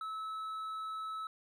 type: tone with hard clipping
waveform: sine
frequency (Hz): 1300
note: E6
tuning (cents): -24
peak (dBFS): -39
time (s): 0.01-1.27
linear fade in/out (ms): 2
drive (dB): 4
effects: none